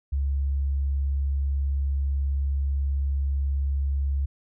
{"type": "tone", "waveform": "sine", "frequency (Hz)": 69.2, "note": "C#2", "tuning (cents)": -2, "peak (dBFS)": -22, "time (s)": [0.12, 4.26], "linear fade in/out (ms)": 10, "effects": []}